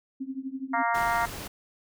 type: tone with tremolo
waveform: sine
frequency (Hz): 266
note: C4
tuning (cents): +29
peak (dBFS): -28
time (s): 0.2-0.83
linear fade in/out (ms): 10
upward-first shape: triangle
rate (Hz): 12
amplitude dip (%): 95
type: harmonic tone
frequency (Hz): 233.1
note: A#3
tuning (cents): 0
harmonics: 3 / 4 / 5 / 6 / 7 / 8 / 9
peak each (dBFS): -29 / -27 / -32 / -31 / -39 / -34 / -38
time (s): 0.73-1.26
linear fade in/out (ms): 10
type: noise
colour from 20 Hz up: pink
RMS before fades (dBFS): -38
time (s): 0.94-1.48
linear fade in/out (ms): 10
effects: none